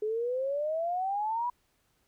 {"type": "exponential sweep", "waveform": "sine", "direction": "up", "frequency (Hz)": [420, 987.8], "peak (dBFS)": -28, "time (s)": [0.02, 1.5], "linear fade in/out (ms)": 5, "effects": ["pink hiss -72 dBFS RMS until 2.07 s"]}